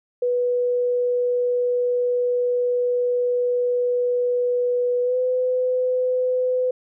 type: tone with pitch glide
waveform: sine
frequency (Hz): 490.9 to 505.6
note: B4 to B4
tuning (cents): -10 to +41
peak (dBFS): -18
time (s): 0.22-6.71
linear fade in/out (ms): 5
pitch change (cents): +51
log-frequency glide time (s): 5.03-5.17
effects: none